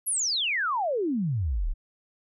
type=exponential sweep; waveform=sine; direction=down; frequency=11740 to 30 Hz; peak=-24 dBFS; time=0.06-1.74 s; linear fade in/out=20 ms; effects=none